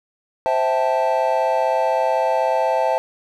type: chord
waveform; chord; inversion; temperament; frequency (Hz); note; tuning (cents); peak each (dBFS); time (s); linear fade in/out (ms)
triangle; A minor seventh; first; equal with one note detuned; 523.3 / 652.4 / 784 / 880; C5 / E5 / G5 / A5; 0 / -18 / 0 / 0; -20 / -19 / -23 / -19; 0.46-2.98; 0
effects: none